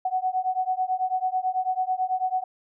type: beating tone pair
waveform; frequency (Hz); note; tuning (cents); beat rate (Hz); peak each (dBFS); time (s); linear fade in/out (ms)
sine; 740 / 749.1; F#5 / F#5; 0 / +21; 9.1; -26; 0.05-2.44; 5
effects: none